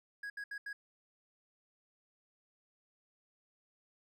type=tone bursts at uneven times; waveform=triangle; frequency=1655 Hz; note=G#6; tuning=6 cents flat; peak=-38 dBFS; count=4; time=0.23-0.3 / 0.37-0.44 / 0.51-0.58 / 0.66-0.73 s; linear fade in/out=5 ms; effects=none